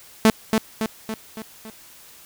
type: tone with echo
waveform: sawtooth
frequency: 220 Hz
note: A3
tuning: in tune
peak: -7 dBFS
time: 0.25-0.3 s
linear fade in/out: 0 ms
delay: 280 ms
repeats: 5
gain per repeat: -5 dB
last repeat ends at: 1.7 s
effects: white hiss -47 dBFS RMS until 2.25 s